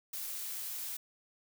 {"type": "noise", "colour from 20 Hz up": "blue", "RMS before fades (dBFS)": -40, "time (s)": [0.13, 0.97], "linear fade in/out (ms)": 5, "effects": []}